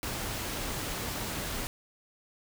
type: noise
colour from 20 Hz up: pink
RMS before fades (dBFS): -35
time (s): 0.03-1.67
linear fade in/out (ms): 0
effects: none